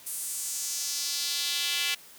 square tone with high-pass filter sweep, 156 Hz, D#3, 5 cents sharp, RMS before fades -31 dBFS, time 0.06-1.95 s, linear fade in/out 10 ms, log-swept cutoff 10000 to 2700 Hz, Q 2, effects white hiss -51 dBFS RMS until 2.18 s + high-pass 100 Hz 12 dB/octave

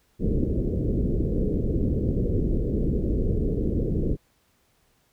pink low-pass noise, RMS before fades -24 dBFS, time 0.19-4.17 s, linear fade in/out 50 ms, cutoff 480 Hz, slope 48 dB/octave, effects pink hiss -66 dBFS RMS until 5.12 s

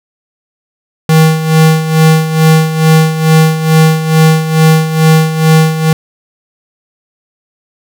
square tone with tremolo, 158.8 Hz, D#3, 36 cents sharp, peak -3 dBFS, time 1.09-5.93 s, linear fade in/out 2 ms, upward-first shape sine, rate 2.3 Hz, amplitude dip 70%, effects none

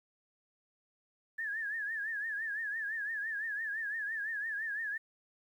sine tone with vibrato, 1729 Hz, A6, 31 cents flat, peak -34 dBFS, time 1.38-4.98 s, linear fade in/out 10 ms, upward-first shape triangle, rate 5.9 Hz, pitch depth 130 cents each way, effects 11-bit

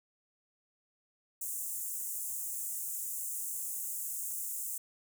pink high-pass noise, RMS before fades -38 dBFS, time 1.41-4.78 s, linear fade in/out 5 ms, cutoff 7100 Hz, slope 48 dB/octave, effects none

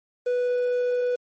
triangle tone with quantisation, 492.9 Hz, B4, 3 cents flat, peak -19 dBFS, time 0.26-1.16 s, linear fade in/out 10 ms, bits 8, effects MP3 32 kbps

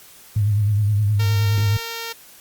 sine tone with vibrato, 103.83 Hz, G#2, in tune, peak -15 dBFS, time 0.36-1.77 s, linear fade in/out 5 ms, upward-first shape sine, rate 9.6 Hz, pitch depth 63 cents each way
5% pulse tone, 459.5 Hz, A#4, 25 cents flat, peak -16 dBFS, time 1.19-2.13 s, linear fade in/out 10 ms
effects white hiss -46 dBFS RMS until 2.4 s + Opus 48 kbps

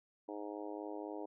harmonic tone, 103.83 Hz, G#2, in tune, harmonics 3 / 4 / 5 / 6 / 7 / 8 / 9, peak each -45 / -47 / -49 / -51 / -52 / -53 / -54 dBFS, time 0.28-1.26 s, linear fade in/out 10 ms, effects none

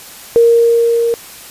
sine tone with level ramp, 466.2 Hz, A#4, in tune, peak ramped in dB -4 to -11 dBFS, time 0.36-1.14 s, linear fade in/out 0 ms, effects white hiss -34 dBFS RMS until 1.5 s + resampled to 32000 Hz

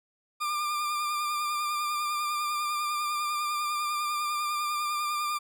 40% pulse tone with vibrato, 1196 Hz, D6, 31 cents sharp, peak -27 dBFS, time 0.4-5.39 s, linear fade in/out 20 ms, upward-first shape sine, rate 10 Hz, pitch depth 27 cents each way, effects none

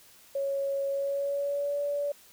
sine tone with pitch glide, 553 to 575.2 Hz, C#5 to D5, -4 to -36 cents, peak -27 dBFS, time 0.35-2.12 s, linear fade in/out 5 ms, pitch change +68 cents, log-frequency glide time 0.9-1.8 s, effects white hiss -56 dBFS RMS until 2.32 s

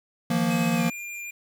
square chord, Eb suspended second, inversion none, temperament equal with one note detuned, 158.65 / 174.61 / 233.1 Hz, Eb3 / F3 / Bb3, +34 / 0 / 0 cents, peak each -31 / -26 / -25 dBFS, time 0.3-0.9 s, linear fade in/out 5 ms
square tone with pitch glide, 2556 to 2399 Hz, D#7 to D7, +46 to +36 cents, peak -34 dBFS, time 0.5-1.31 s, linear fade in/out 10 ms, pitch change -110 cents, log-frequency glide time 0.76-0.82 s
effects 9-bit

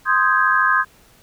sine chord, Ab major seventh, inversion first, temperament equal, 1046.5 / 1244.5 / 1568 / 1661.2 Hz, C6 / Eb6 / G6 / Ab6, 0 / 0 / 0 / 0 cents, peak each -19 dBFS, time 0.05-0.85 s, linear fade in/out 50 ms, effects pink hiss -52 dBFS RMS until 1.22 s

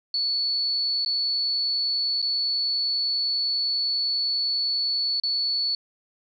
sine tone with dropouts, 4435 Hz, C#8, in tune, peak -22 dBFS, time 0.14-5.75 s, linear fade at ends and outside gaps 2 ms, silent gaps 1.049-1.06 / 2.218-2.225 / 5.2-5.235 s, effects none

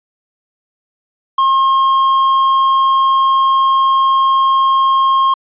sine tone with tanh clipping, 1072 Hz, C6, 42 cents sharp, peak -10 dBFS, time 1.38-5.34 s, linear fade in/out 5 ms, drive 6 dB, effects resampled to 8000 Hz

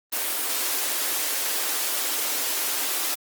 white high-pass noise, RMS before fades -26 dBFS, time 0.12-3.15 s, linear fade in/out 10 ms, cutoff 260 Hz, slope 96 dB/octave, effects Opus 24 kbps

